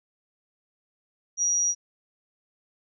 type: tone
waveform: sine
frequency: 5760 Hz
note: F#8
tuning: 47 cents flat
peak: -21 dBFS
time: 1.37-1.75 s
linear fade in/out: 50 ms
effects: none